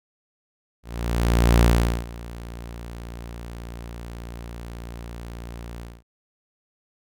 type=tone with ADSR envelope; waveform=sawtooth; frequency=58.27 Hz; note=A#1; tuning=in tune; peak=-9 dBFS; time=0.83-6.03 s; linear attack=790 ms; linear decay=430 ms; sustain=-21 dB; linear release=220 ms; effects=none